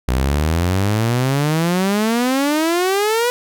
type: exponential sweep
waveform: sawtooth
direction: up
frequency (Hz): 60.9 to 494.6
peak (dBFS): -11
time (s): 0.08-3.3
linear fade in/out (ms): 0
effects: none